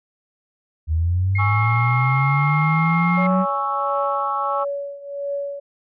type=linear sweep; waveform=sine; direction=up; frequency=76.7 to 189.9 Hz; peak=-16 dBFS; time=0.87-3.46 s; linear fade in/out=50 ms
type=tone with pitch glide; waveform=sine; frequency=2142 to 2130 Hz; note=C7 to C7; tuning=+40 to +30 cents; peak=-23 dBFS; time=1.35-3.27 s; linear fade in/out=5 ms; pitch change=-10 cents; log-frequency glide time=1.57-2.71 s
type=chord; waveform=sine; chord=C# minor; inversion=second; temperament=equal; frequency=830.6 / 1108.7 / 1318.5 Hz; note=G#5 / C#6 / E6; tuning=0 / 0 / 0 cents; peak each=-25 / -23 / -25 dBFS; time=1.38-4.65 s; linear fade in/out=20 ms
type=tone with tremolo; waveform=sine; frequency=565 Hz; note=C#5; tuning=33 cents sharp; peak=-21 dBFS; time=3.17-5.6 s; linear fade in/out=10 ms; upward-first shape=triangle; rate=1.5 Hz; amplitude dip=85%
effects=tanh soft clip ceiling -7 dBFS